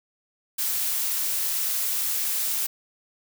blue noise, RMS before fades -26 dBFS, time 0.58-2.67 s, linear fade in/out 10 ms, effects none

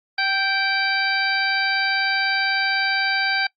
harmonic tone with a mistuned harmonic, 776 Hz, G5, 18 cents flat, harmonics 1 / 2 / 3 / 4 / 5 / 6, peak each -26 / -22 / -25 / -34 / -31 / -26 dBFS, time 0.18-3.47 s, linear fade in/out 5 ms, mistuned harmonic 2, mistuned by +20 cents, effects noise-tail reverb RT60 0.1 s tail -23 dB re dry + Opus 48 kbps

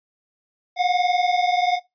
square tone pair together, 712.5 / 733 Hz, F5 / F#5, +34 / -16 cents, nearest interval unison, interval 50 cents, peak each -21 / -22 dBFS, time 0.76-1.8 s, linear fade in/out 50 ms, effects noise-tail reverb RT60 0.2 s tail -21 dB re dry + resampled to 11025 Hz

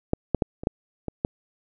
clicks, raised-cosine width 2 ms, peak -7 / -6 / -7 / -21 / -8 / -16 / -9 dBFS, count 7, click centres 0.134 / 0.347 / 0.422 / 0.635 / 0.671 / 1.083 / 1.249 s, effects none

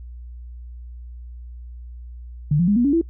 sine tone with pitch steps, 148.2 / 174.22 / 204.8 / 240.8 / 283 / 332.7 Hz, D3 / F3 / G#3 / B3 / C#4 / E4, +16 / -4 / -24 / -44 / +36 / +16 cents, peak -14 dBFS, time 2.51-3.014 s, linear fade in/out 5 ms, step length 84 ms, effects noise-tail reverb RT60 0.1 s tail -22 dB re dry + added 60 Hz sine -34 dBFS peak until 3.09 s

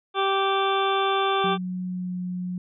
harmonic tone, 390 Hz, G4, 9 cents flat, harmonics 1 / 2 / 3 / 4 / 6 / 7 / 8 / 9, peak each -25 / -26 / -25 / -33 / -36 / -38 / -38 / -31 dBFS, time 0.14-1.58 s, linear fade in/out 50 ms
sine tone with pitch glide, 182.6 to 180.61 Hz, F#3 to F#3, -23 to -42 cents, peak -27 dBFS, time 1.44-2.58 s, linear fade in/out 2 ms, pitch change -19 cents, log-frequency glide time 1.84-2.17 s
effects none

